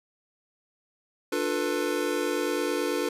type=chord; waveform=square; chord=B half-diminished seventh; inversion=first; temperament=just; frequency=296.3 / 355.6 / 444.5 / 493.9 Hz; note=D4 / F4 / A4 / B4; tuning=+15 / +31 / +18 / 0 cents; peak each=-32 dBFS; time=1.32-3.09 s; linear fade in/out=5 ms; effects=resampled to 32000 Hz